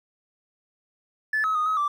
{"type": "tone with pitch steps", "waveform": "triangle", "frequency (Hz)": [1737, 1282, 1236, 1274, 1169], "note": ["A6", "E6", "D#6", "D#6", "D6"], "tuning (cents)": [-23, -49, -12, 41, -8], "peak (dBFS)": -18, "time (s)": [1.33, 1.88], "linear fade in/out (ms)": 5, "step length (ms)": 110, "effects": ["tanh soft clip ceiling -18 dBFS"]}